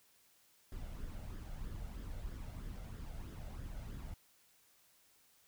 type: noise with flanger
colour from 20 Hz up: brown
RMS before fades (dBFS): -45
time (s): 0.72-4.14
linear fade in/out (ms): 2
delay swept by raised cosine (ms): 0.58 to 1.46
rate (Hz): 3.1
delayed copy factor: +0.5
effects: white hiss -69 dBFS RMS until 5.47 s